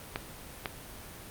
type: clicks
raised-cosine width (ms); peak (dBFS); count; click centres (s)
0.3; -15; 2; 0.159 / 0.658
effects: pink hiss -46 dBFS RMS until 1.3 s + Opus 32 kbps